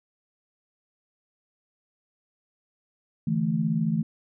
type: chord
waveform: sine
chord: D suspended second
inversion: none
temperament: equal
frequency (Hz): 146.83 / 164.81 / 220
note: D3 / E3 / A3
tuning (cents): 0 / 0 / 0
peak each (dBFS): -31 / -25 / -26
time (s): 3.27-4.03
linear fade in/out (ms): 5
effects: none